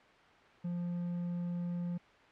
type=tone; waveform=triangle; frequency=174.61 Hz; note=F3; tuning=in tune; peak=-32 dBFS; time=0.64-1.98 s; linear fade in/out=10 ms; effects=white hiss -59 dBFS RMS until 2.31 s + low-pass 2000 Hz 12 dB/octave